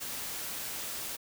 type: noise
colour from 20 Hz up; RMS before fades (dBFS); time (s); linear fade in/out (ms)
white; -38; 0-1.17; 20
effects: none